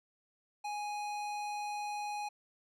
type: tone with hard clipping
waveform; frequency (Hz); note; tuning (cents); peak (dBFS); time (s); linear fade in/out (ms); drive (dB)
sine; 830.6; G#5; 0; -38; 0.64-2.29; 10; 16
effects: none